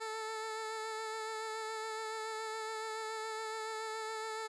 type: tone with vibrato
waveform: 15% pulse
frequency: 440 Hz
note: A4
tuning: in tune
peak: -32 dBFS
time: 0-4.48 s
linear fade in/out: 20 ms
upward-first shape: sine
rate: 7.1 Hz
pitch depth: 20 cents each way
effects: resampled to 22050 Hz